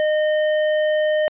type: tone with tanh clipping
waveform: sine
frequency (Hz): 613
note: D#5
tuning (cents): -26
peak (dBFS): -18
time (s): 0-1.28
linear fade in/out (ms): 0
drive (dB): 13
effects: resampled to 8000 Hz